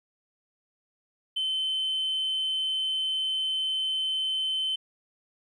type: tone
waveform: sine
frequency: 3069 Hz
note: G7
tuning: 37 cents flat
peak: -24 dBFS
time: 1.36-4.76 s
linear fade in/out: 10 ms
effects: tanh soft clip ceiling -23 dBFS + 11-bit